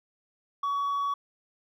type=tone with hard clipping; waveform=triangle; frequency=1128 Hz; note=C#6; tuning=30 cents sharp; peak=-25 dBFS; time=0.63-1.14 s; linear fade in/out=5 ms; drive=1 dB; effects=none